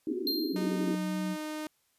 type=band-pass noise; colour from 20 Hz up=white; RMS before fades=-33 dBFS; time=0.07-0.95 s; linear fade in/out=2 ms; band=250 to 400 Hz; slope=96 dB/octave
type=tone with exponential decay; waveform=square; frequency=4186 Hz; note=C8; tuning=in tune; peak=-27 dBFS; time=0.27-0.87 s; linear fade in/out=1 ms; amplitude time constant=130 ms
type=tone with vibrato; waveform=sine; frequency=185 Hz; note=F#3; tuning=in tune; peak=-31 dBFS; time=0.52-1.37 s; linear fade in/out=50 ms; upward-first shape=sine; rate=1.8 Hz; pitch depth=16 cents each way
type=tone; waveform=sawtooth; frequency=307.1 Hz; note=D#4; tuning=23 cents flat; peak=-31 dBFS; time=0.56-1.67 s; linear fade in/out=2 ms
effects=white hiss -72 dBFS RMS until 1.98 s + resampled to 32000 Hz